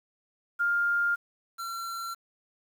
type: tone pair in turn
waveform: sine / square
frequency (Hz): 1404 / 1361.7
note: F6 / F6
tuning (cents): +9 / -44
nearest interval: minor second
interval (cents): 53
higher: first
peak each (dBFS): -23 / -34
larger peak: first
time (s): 0.59-1.16 / 1.58-2.15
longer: neither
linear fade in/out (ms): 20
effects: 9-bit